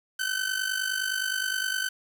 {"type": "tone with amplitude modulation", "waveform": "sawtooth", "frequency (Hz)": 1526, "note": "G6", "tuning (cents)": -47, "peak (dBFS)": -20, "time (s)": [0.19, 1.89], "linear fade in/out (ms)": 10, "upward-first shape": "sine", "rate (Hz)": 49.7, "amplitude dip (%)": 70, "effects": ["8-bit"]}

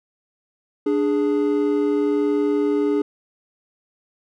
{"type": "tone pair together", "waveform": "triangle", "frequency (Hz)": [293.7, 415], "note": ["D4", "G#4"], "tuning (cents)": [0, -1], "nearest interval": "tritone", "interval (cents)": 599, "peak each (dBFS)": -18, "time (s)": [0.86, 3.02], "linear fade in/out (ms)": 5, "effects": []}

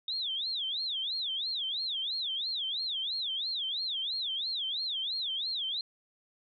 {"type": "tone with vibrato", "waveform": "sine", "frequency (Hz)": 3624, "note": "A#7", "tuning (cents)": -50, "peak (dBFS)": -31, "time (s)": [0.08, 5.81], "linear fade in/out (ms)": 2, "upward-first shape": "sine", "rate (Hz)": 3, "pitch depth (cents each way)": 280, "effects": []}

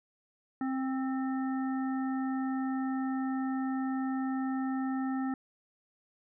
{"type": "harmonic tone with a mistuned harmonic", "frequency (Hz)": 263.8, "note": "C4", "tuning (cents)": 14, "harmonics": [1, 3, 5, 7], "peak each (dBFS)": [-30, -40, -44, -47], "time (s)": [0.61, 5.34], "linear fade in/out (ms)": 2, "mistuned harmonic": 7, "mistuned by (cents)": -25, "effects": []}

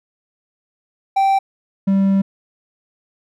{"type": "tone pair in turn", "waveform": "triangle", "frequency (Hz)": [780, 195], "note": ["G5", "G3"], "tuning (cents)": [-9, -9], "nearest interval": "2 octaves", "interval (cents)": 2400, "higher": "first", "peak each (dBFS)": -10, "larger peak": "neither", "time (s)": [[1.16, 1.39], [1.87, 2.22]], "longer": "second", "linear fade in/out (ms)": 10, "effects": []}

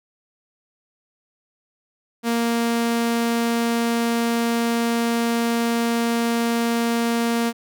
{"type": "tone", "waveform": "sawtooth", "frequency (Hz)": 233.1, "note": "A#3", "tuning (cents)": 0, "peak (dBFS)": -15, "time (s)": [2.23, 7.53], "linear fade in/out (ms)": 50, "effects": []}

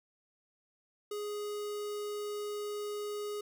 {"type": "tone with notch filter", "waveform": "square", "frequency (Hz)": 415.3, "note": "G#4", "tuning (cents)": 0, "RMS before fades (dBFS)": -38, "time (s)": [1.11, 3.41], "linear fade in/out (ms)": 5, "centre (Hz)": 1900, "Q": 1.9, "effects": []}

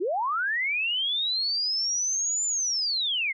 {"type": "linear two-way sweep", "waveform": "sine", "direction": "up then down", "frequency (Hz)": [311.1, 7170, 2019], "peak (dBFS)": -24, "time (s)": [0, 3.33], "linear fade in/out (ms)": 20, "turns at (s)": 2.45, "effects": []}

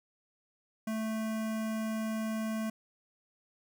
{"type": "tone with notch filter", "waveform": "square", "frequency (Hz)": 220, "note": "A3", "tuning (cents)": 0, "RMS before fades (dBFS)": -34, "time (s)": [0.87, 2.7], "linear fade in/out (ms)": 5, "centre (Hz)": 3900, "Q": 1.7, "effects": []}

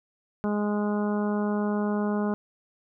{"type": "harmonic tone", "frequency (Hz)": 207.7, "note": "G#3", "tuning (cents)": 0, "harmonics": [1, 2, 3, 4, 5, 6, 7], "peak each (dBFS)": [-25, -31, -35, -37, -39, -41, -42], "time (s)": [0.44, 2.34], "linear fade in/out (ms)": 0, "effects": []}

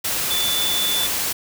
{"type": "tone in noise", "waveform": "sine", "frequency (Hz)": 3490, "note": "A7", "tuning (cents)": -15, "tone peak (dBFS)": -21, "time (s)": [0.3, 1.07], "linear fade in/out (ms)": 10, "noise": "white", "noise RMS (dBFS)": -23, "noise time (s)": [0.04, 1.33], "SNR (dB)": -1, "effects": []}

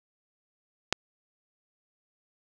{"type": "click", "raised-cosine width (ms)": 0.2, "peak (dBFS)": -5, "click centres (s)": 0.926, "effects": []}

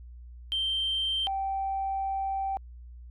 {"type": "tone pair in turn", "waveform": "sine", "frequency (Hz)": [3136, 778.1], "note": ["G7", "G5"], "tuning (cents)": [0, -13], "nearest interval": "2 octaves", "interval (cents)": 2413, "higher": "first", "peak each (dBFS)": [-25, -27], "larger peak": "first", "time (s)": [[0.52, 1.27], [1.27, 2.57]], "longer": "second", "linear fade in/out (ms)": 0, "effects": ["tanh soft clip ceiling -22 dBFS", "added 60 Hz sine -43 dBFS peak until 3.1 s"]}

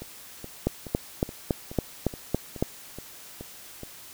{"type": "two click trains", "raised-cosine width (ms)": 2, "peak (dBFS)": [-9, -24], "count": [8, 10], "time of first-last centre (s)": [[0.67, 2.625], [0.02, 3.834]], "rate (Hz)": [3.58, 2.36], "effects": ["white hiss -46 dBFS RMS until 4.13 s"]}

